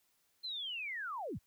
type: linear sweep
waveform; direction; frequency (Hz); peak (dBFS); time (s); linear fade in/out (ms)
sine; down; 4186 to 34.55; -38; 0.43-1.39; 20
effects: white hiss -75 dBFS RMS until 1.46 s